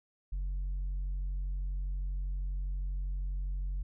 sine tone, 46.25 Hz, F#1, in tune, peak -29 dBFS, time 0.32-3.83 s, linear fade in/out 10 ms, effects tanh soft clip ceiling -31 dBFS

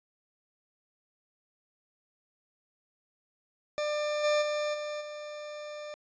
40% pulse tone with level steps, 597 Hz, D5, 28 cents sharp, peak -28 / -23 / -28 / -33 / -38 dBFS, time 3.78-5.94 s, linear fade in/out 0 ms, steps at 4.23 / 4.41 / 4.73 / 5 s, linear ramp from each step 20 ms, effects resampled to 16000 Hz

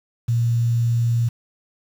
sine tone with quantisation, 117.7 Hz, A#2, 17 cents sharp, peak -16 dBFS, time 0.28-1.29 s, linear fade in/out 10 ms, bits 7, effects none

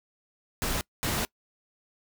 pink noise bursts at uneven times, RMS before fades -29 dBFS, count 2, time 0.62-0.81 / 1.03-1.25 s, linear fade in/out 0 ms, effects noise-tail reverb RT60 0.1 s tail -24 dB re dry

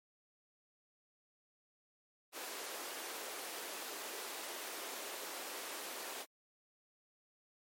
pink high-pass noise, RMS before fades -45 dBFS, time 2.32-6.26 s, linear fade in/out 50 ms, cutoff 350 Hz, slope 24 dB/octave, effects MP3 64 kbps

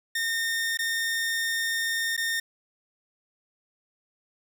sawtooth tone with dropouts, 1827 Hz, A#6, 35 cents flat, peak -22 dBFS, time 0.15-2.4 s, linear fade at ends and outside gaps 5 ms, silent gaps 0.773-0.789 / 2.166-2.176 s, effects none

